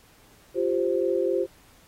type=chord; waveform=sine; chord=F suspended second; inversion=none; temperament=just; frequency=349.2 / 392.9 / 523.8 Hz; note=F4 / G4 / C5; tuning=0 / +4 / +2 cents; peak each=-26 dBFS; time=0.54-1.47 s; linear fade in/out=50 ms; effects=pink hiss -57 dBFS RMS until 1.87 s + AAC 48 kbps